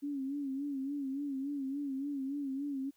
sine tone with vibrato, 277.2 Hz, C#4, in tune, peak -34 dBFS, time 0.02-2.91 s, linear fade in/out 20 ms, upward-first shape sine, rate 3.5 Hz, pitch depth 79 cents each way, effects white hiss -73 dBFS RMS until 2.96 s

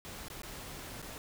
pink noise with dropouts, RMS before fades -45 dBFS, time 0.05-1.18 s, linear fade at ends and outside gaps 0 ms, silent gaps 0.283-0.301 / 0.419-0.433 / 1.018-1.026 s, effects none

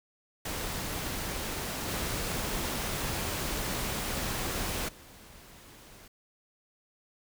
pink noise with level steps, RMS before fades -35 / -33 / -52 dBFS, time 0.45-6.08 s, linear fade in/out 5 ms, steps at 1.88 / 4.88 s, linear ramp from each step 10 ms, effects none

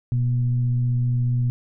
sine tone with frequency modulation, 123 Hz, B2, 7 cents flat, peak -18 dBFS, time 0.12-1.5 s, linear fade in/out 0 ms, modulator 115 Hz, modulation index 0.31, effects none

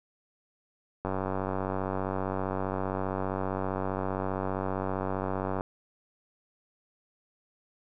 click train, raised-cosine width 1 ms, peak -17 dBFS, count 435, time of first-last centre 1.05-5.609 s, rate 95.2 Hz, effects none

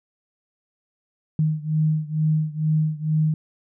sine beating tone pair, 154.5 / 156.7 Hz, D#3 / D#3, -12 / +13 cents, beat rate 2.2 Hz, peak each -21 / -23 dBFS, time 1.39-3.34 s, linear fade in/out 2 ms, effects none

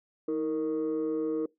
sine tone pair together, 317.7 / 463.5 Hz, D#4 / A#4, +36 / -10 cents, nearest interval perfect fifth, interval 654 cents, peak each -28 dBFS, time 0.28-1.46 s, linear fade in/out 5 ms, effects noise-tail reverb RT60 0.2 s tail -23 dB re dry + tanh soft clip ceiling -24 dBFS

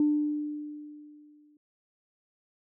sine tone with exponential decay, 297.8 Hz, D4, 24 cents sharp, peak -19 dBFS, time 0-1.57 s, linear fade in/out 2 ms, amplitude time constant 340 ms, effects tanh soft clip ceiling -15 dBFS

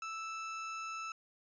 30% pulse tone, 1318.5 Hz, E6, in tune, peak -37 dBFS, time 0.02-1.12 s, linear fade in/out 2 ms, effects resampled to 16000 Hz

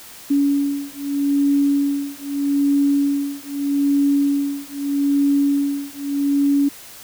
sine beating tone pair, 282 / 282.8 Hz, C#4 / C#4, +30 / +35 cents, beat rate 0.8 Hz, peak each -19 dBFS, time 0.3-6.69 s, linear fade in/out 10 ms, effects white hiss -40 dBFS RMS until 7.03 s

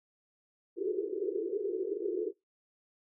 white band-pass noise, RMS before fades -34 dBFS, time 0.76-2.33 s, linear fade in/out 50 ms, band 340 to 450 Hz, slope 96 dB/octave, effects noise-tail reverb RT60 0.2 s tail -23 dB re dry

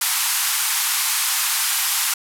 white band-pass noise, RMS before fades -21 dBFS, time 0.01-2.14 s, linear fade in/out 5 ms, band 830 to 14000 Hz, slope 48 dB/octave, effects none

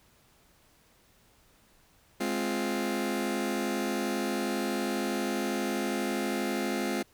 sawtooth chord, F minor, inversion first, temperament just, 209.5 / 261.9 / 349.2 Hz, Ab3 / C4 / F4, +15 / +2 / 0 cents, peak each -29 dBFS, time 2.2-7.03 s, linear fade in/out 10 ms, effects pink hiss -63 dBFS RMS until 7.13 s

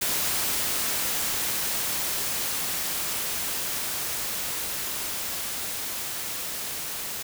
white noise with level ramp, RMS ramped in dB -26 to -33 dBFS, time 0.01-7.23 s, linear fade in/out 10 ms, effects none

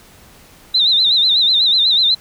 sine tone with vibrato, 3835 Hz, A#7, 48 cents sharp, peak -10 dBFS, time 0.74-2.15 s, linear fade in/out 10 ms, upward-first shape sine, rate 8.1 Hz, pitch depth 120 cents each way, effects pink hiss -45 dBFS RMS until 2.2 s

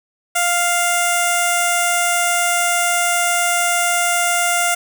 5% pulse tone with notch filter, 699 Hz, F5, 1 cent sharp, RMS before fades -17 dBFS, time 0.35-4.75 s, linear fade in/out 10 ms, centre 4400 Hz, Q 0.56, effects none

